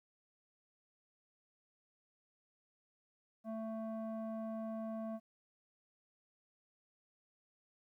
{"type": "tone with low-pass filter", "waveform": "square", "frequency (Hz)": 222, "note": "A3", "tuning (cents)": 16, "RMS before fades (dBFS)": -42, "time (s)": [3.44, 5.2], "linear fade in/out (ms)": 50, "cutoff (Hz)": 810, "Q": 3.2, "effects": ["13-bit"]}